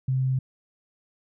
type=tone; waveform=sine; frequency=130.81 Hz; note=C3; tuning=in tune; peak=-21 dBFS; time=0.08-0.39 s; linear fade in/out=5 ms; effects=none